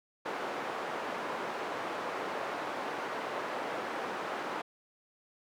white band-pass noise, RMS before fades -37 dBFS, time 0.25-4.62 s, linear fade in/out 10 ms, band 320 to 1100 Hz, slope 12 dB/octave, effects none

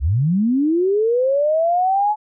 sine linear sweep, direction up, 57.5 to 858 Hz, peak -14 dBFS, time 0-2.16 s, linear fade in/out 50 ms, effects none

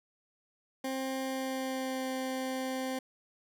20% pulse tone with pitch glide, 264.4 to 260.9 Hz, C4 to C4, +18 to -5 cents, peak -28 dBFS, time 0.84-2.99 s, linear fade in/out 5 ms, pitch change -23 cents, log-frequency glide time 1.21-2.07 s, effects none

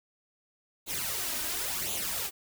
white noise with flanger, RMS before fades -33 dBFS, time 0.86-2.31 s, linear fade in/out 50 ms, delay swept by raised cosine 0.28 to 3.28 ms, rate 0.94 Hz, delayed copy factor +0.65, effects none

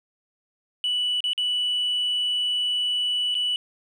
sine tone with dropouts, 2960 Hz, F#7, in tune, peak -20 dBFS, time 0.84-3.56 s, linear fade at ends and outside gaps 1 ms, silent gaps 1.205-1.24 / 1.333-1.378 / 3.344-3.351 s, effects tanh soft clip ceiling -19 dBFS + 10-bit

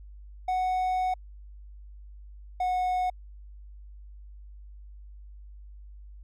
triangle tone pair in turn, 740 / 731.9 Hz, F#5 / F#5, 0 / -19 cents, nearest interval unison, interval 19 cents, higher first, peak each -22 dBFS, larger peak neither, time 0.48-1.14 / 2.6-3.1 s, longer first, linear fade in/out 5 ms, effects added 50 Hz sine -43 dBFS peak until 6.23 s + MP3 96 kbps

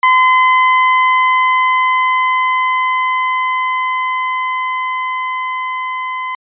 30% pulse tone with level ramp, 1024 Hz, C6, 38 cents flat, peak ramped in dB -4 to -16 dBFS, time 0.03-6.35 s, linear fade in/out 2 ms, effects resampled to 8000 Hz

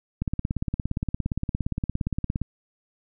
click train, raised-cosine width 5 ms, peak -13 dBFS, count 39, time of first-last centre 0.22-2.417 s, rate 17.3 Hz, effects none

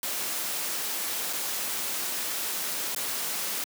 white noise with dropouts, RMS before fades -31 dBFS, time 0.03-3.64 s, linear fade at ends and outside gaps 1 ms, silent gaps 1.329-1.332 / 2.948-2.961 s, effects high-pass 200 Hz 12 dB/octave

